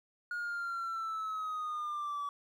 triangle linear sweep, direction down, 1439 to 1141 Hz, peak -32 dBFS, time 0.31-2.29 s, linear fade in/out 2 ms, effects tanh soft clip ceiling -29 dBFS + 12-bit

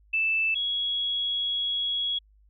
sine tone pair in turn, 2640 / 3333 Hz, E7 / G#7, +2 / +5 cents, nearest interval major third, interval 403 cents, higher second, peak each -22 / -25 dBFS, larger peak first, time 0.13-0.55 / 0.55-2.19 s, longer second, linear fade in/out 10 ms, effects added 51 Hz sine -56 dBFS peak until 2.49 s

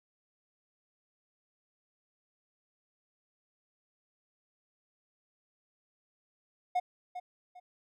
triangle tone with echo, 724 Hz, F#5, 38 cents flat, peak -24 dBFS, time 6.75-6.8 s, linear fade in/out 10 ms, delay 400 ms, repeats 2, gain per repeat -11 dB, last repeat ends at 7.6 s, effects none

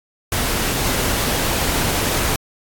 pink noise, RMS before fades -20 dBFS, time 0.32-2.36 s, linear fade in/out 2 ms, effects AAC 64 kbps

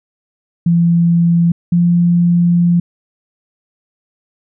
sine tone pair in turn, 170 / 173.17 Hz, F3 / F3, -46 / -14 cents, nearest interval unison, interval 32 cents, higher second, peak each -8 dBFS, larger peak neither, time 0.66-1.52 / 1.72-2.8 s, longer second, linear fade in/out 5 ms, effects none

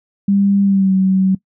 sine tone with pitch glide, 199 to 189.68 Hz, G3 to F#3, +26 to +43 cents, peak -10 dBFS, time 0.28-1.35 s, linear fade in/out 5 ms, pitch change -83 cents, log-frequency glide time 0.63-0.93 s, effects noise-tail reverb RT60 0.1 s tail -20 dB re dry

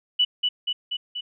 sine tone with echo, 2960 Hz, F#7, in tune, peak -16 dBFS, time 0.19-0.25 s, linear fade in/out 10 ms, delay 240 ms, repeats 4, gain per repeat -3 dB, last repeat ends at 1.21 s, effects none

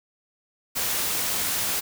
white noise, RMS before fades -26 dBFS, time 0.75-1.81 s, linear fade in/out 20 ms, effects none

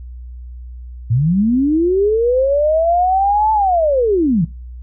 sine linear two-way sweep, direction up then down, 106.7 to 880 to 144.5 Hz, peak -11 dBFS, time 1.1-4.45 s, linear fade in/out 10 ms, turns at 3.52 s, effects noise-tail reverb RT60 0.3 s tail -20 dB re dry + added 61 Hz sine -29 dBFS peak until 4.82 s

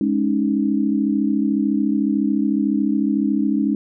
sine chord, Ab suspended fourth, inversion none, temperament equal with one note detuned, 209.2 / 277.2 / 311.1 Hz, Ab3 / Db4 / Eb4, +13 / 0 / 0 cents, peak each -20 / -20 / -22 dBFS, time 0.01-3.75 s, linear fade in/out 2 ms, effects none

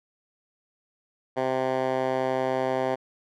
10% pulse tone with band-pass filter, 130.4 Hz, C3, 5 cents flat, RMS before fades -26 dBFS, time 1.36-2.96 s, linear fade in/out 20 ms, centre 700 Hz, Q 0.97, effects none

